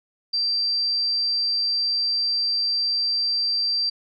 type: tone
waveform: sine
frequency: 4699 Hz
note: D8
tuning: in tune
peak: -20 dBFS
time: 0.33-3.9 s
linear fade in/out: 10 ms
effects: none